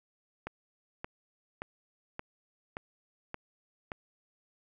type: click train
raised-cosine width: 0.5 ms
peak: -22 dBFS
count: 7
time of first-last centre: 0.47-3.918 s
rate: 1.74 Hz
effects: none